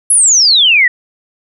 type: exponential sweep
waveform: sine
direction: down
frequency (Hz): 11030 to 1864.7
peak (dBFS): -5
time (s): 0.1-0.88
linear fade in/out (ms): 5
effects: none